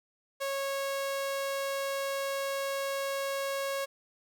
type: tone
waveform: sawtooth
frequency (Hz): 550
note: C#5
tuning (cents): -14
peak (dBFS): -27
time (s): 0.4-3.86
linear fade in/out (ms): 20
effects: none